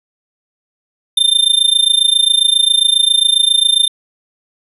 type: tone with amplitude modulation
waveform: square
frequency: 3600 Hz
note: A7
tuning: 39 cents sharp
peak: -6 dBFS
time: 1.17-3.88 s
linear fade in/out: 5 ms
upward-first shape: sine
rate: 27.4 Hz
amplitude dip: 90%
effects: resampled to 32000 Hz